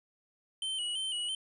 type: tone with vibrato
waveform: square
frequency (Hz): 3009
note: F#7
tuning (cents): +28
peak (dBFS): -33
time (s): 0.62-1.35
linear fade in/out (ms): 2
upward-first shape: square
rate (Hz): 3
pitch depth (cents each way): 51
effects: resampled to 24000 Hz